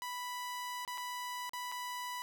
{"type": "tone with dropouts", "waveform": "sawtooth", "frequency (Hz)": 987.8, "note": "B5", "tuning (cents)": 0, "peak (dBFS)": -35, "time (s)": [0.02, 2.22], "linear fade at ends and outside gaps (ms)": 0, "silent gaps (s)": [[0.85, 0.877], [0.976, 0.98], [1.494, 1.534], [1.717, 1.722]], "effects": []}